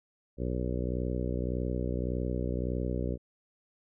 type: harmonic tone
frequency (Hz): 61.74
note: B1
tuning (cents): 0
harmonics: 1 / 2 / 3 / 4 / 5 / 6 / 7 / 8 / 9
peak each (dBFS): -33 / -36 / -38 / -39 / -40 / -41 / -41 / -42 / -43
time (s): 0.37-3.18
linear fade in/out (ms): 50
effects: none